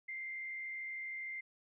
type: tone with frequency modulation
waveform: sine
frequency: 2093 Hz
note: C7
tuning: in tune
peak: -40 dBFS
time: 0.08-1.41 s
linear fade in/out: 10 ms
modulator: 66.9 Hz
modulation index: 0.53
effects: none